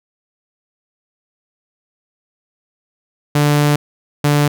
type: tone pair in turn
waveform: sawtooth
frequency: 146.9 / 146.26 Hz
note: D3 / D3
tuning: +1 / -7 cents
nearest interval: unison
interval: 8 cents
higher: first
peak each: -7 dBFS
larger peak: neither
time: 3.35-3.76 / 4.24-4.48 s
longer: first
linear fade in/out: 5 ms
effects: none